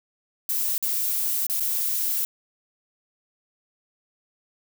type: noise with dropouts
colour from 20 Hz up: violet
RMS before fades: -25 dBFS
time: 0.49-2.25 s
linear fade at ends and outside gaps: 1 ms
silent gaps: 0.78-0.826 / 1.467-1.498 / 1.598-1.605 s
effects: none